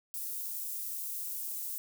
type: high-pass noise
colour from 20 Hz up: white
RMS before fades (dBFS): -38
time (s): 0.14-1.78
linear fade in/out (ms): 0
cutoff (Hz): 11000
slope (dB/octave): 12
effects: none

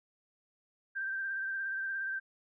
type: tone with vibrato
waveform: sine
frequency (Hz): 1572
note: G6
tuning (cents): +4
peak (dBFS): -33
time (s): 0.95-2.2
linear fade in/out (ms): 20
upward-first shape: sine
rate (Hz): 17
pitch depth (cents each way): 29
effects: none

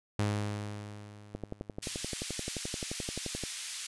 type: tone with exponential decay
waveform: sawtooth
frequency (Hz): 103.83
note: G#2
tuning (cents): 0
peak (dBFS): -23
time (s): 0.19-2.03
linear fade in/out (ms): 0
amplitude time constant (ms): 400
type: click train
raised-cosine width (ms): 2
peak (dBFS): -23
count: 25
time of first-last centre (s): 1.35-3.437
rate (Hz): 11.5
type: band-pass noise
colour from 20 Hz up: white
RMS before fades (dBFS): -40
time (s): 1.82-3.87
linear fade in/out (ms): 10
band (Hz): 2200 to 8800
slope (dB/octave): 12
effects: resampled to 24000 Hz

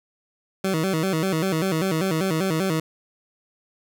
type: tone with vibrato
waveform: 20% pulse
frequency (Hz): 174.61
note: F3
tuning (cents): 0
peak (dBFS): -16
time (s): 0.64-2.8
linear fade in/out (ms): 5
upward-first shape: square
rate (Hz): 5.1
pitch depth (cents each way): 160
effects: none

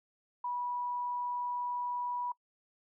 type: tone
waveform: sine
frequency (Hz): 977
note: B5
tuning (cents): -19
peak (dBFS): -33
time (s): 0.44-2.32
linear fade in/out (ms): 5
effects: noise-tail reverb RT60 0.1 s tail -23 dB re dry

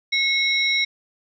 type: tone cluster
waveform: sine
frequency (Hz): 2175 / 3846 / 5550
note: C#7 / B7 / F8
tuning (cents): -33 / -47 / -12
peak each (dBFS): -20 / -22 / -28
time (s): 0.12-0.85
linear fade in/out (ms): 10
effects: none

